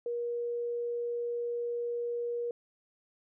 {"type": "tone", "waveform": "sine", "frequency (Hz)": 476, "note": "A#4", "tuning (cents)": 36, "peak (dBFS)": -31, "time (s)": [0.06, 2.51], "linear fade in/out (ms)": 2, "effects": []}